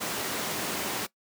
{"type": "high-pass noise", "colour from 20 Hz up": "pink", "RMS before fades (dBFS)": -32, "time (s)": [0, 1.07], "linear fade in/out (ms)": 20, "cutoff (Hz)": 210, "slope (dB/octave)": 12, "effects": ["noise-tail reverb RT60 0.1 s tail -19 dB re dry"]}